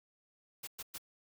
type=noise bursts; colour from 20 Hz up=white; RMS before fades=-43 dBFS; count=3; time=0.63-0.982 s; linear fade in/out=10 ms; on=44 ms; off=110 ms; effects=none